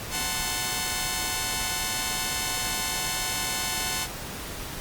5% pulse chord, F# diminished, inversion none, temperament equal, 740 / 880 / 1046.5 Hz, F#5 / A5 / C6, 0 / 0 / 0 cents, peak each -20 / -20 / -20 dBFS, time 0.1-4.08 s, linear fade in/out 50 ms, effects pink hiss -36 dBFS RMS until 4.8 s + Opus 48 kbps

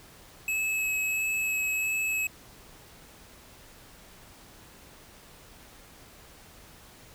square tone with vibrato, 2580 Hz, E7, 38 cents flat, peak -27 dBFS, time 0.48-2.27 s, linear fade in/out 2 ms, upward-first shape sine, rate 1.5 Hz, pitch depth 10 cents each way, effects pink hiss -52 dBFS RMS until 7.14 s

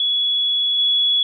sine tone with level steps, 3382 Hz, G#7, 31 cents sharp, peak -16 / -14 dBFS, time 0-1.23 s, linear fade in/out 2 ms, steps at 0.78 s, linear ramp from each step 10 ms, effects none

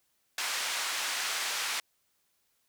pink band-pass noise, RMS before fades -33 dBFS, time 0.38-1.8 s, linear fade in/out 2 ms, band 1300 to 8400 Hz, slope 12 dB/octave, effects white hiss -74 dBFS RMS until 2.68 s

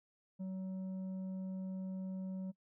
sine tone with tanh clipping, 188.3 Hz, F#3, 31 cents sharp, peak -40 dBFS, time 0.39-2.52 s, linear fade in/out 20 ms, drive 6 dB, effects noise-tail reverb RT60 0.1 s tail -23 dB re dry

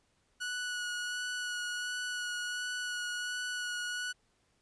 sawtooth tone with vibrato, 1467 Hz, F#6, 15 cents flat, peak -31 dBFS, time 0.4-4.13 s, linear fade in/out 20 ms, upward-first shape sine, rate 1.4 Hz, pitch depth 15 cents each way, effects pink hiss -73 dBFS RMS until 4.61 s + resampled to 22050 Hz

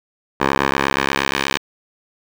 10% pulse tone with band-pass filter sweep, 68.4 Hz, C#2, 23 cents flat, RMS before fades -19 dBFS, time 0.4-1.58 s, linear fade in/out 10 ms, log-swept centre 1100 to 2900 Hz, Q 0.82, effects none

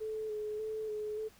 sine tone with vibrato, 430 Hz, A4, 40 cents flat, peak -35 dBFS, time 0-1.29 s, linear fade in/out 20 ms, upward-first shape square, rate 1.7 Hz, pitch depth 21 cents each way, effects pink hiss -61 dBFS RMS until 1.39 s

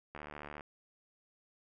click train, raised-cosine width 0.5 ms, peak -30 dBFS, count 35, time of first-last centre 0.15-0.608 s, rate 74.2 Hz, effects none

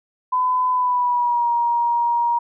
sine tone with pitch glide, 1008 to 945.9 Hz, B5 to A#5, +35 to +25 cents, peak -16 dBFS, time 0.32-2.39 s, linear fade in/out 10 ms, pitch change -110 cents, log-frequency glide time 0.71-1.49 s, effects none

